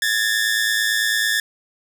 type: tone pair together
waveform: sawtooth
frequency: 1691 / 1800 Hz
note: G#6 / A6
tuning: +31 / +39 cents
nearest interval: minor second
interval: 108 cents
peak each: -17 dBFS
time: 0.02-1.4 s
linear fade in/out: 2 ms
effects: none